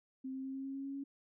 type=tone with pitch steps; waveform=sine; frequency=262.8 / 264.8 / 266.8 / 268.8 / 270.8 / 272.9 / 274.9 / 277 Hz; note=C4 / C4 / C4 / C4 / C#4 / C#4 / C#4 / C#4; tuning=+8 / +21 / +34 / +47 / -40 / -27 / -14 / -1 cents; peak=-39 dBFS; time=0.24-1.04 s; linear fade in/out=10 ms; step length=100 ms; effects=none